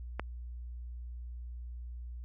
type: click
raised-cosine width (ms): 0.5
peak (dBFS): -19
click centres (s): 0.196
effects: added 60 Hz sine -40 dBFS peak until 2.24 s